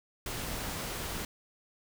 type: noise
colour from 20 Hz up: pink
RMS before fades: -37 dBFS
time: 0.26-1.25 s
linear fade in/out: 2 ms
effects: none